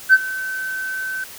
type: tone with ADSR envelope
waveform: sine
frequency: 1534 Hz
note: G6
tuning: 38 cents flat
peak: -3 dBFS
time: 0.09-1.24 s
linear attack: 44 ms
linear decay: 39 ms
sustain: -20 dB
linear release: 3 ms
effects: tanh soft clip ceiling -3 dBFS + white hiss -38 dBFS RMS until 1.38 s